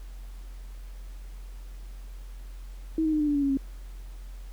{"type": "tone with pitch steps", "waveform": "sine", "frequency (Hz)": [320, 312.5, 305.2, 298.1, 291.1, 284.3, 277.6, 271.1], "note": ["D#4", "D#4", "D#4", "D4", "D4", "C#4", "C#4", "C#4"], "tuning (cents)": [49, 8, -33, 26, -15, 44, 3, -38], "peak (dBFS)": -22, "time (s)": [2.98, 3.572], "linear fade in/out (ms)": 2, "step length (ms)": 74, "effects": ["added 44 Hz sine -38 dBFS peak until 4.52 s", "pink hiss -57 dBFS RMS until 4.52 s"]}